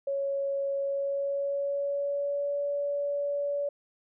sine tone with pitch glide, 554.4 to 571.6 Hz, C#5 to D5, 0 to -47 cents, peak -27 dBFS, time 0.07-3.69 s, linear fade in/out 5 ms, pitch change +53 cents, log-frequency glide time 0.78-2.6 s, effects none

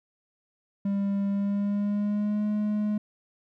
triangle tone with pitch glide, 199.1 to 210.2 Hz, G3 to G#3, +27 to +21 cents, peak -22 dBFS, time 0.85-2.98 s, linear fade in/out 5 ms, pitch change +94 cents, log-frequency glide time 1.28-2.45 s, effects none

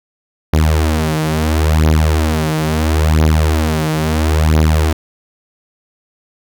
sawtooth beating tone pair, 77.7 / 78.44 Hz, D#2 / D#2, -2 / +15 cents, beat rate 0.74 Hz, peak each -10 dBFS, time 0.53-4.93 s, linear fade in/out 5 ms, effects none

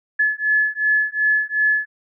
sine beating tone pair, 1714 / 1716.7 Hz, A6 / A6, -46 / -43 cents, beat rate 2.7 Hz, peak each -19 dBFS, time 0.19-1.86 s, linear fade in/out 10 ms, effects none

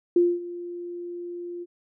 sine tone with ADSR envelope, 349.2 Hz, F4, in tune, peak -14 dBFS, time 0.16-1.66 s, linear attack 4 ms, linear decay 230 ms, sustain -18 dB, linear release 37 ms, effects none

